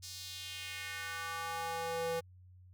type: tone with high-pass filter sweep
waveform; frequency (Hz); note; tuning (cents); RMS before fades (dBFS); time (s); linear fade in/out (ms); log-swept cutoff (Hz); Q
square; 165.8; E3; +10; -40; 0.02-2.21; 20; 5200 to 420; 2.1
effects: added 91 Hz sine -55 dBFS peak until 2.73 s